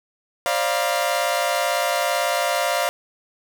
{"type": "tone cluster", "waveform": "sawtooth", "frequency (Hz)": [537, 595, 695, 962], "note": ["C5", "D5", "F5", "B5"], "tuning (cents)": [45, 22, -9, -46], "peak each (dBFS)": [-23, -21, -19, -25], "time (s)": [0.46, 2.89], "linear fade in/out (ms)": 0, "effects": []}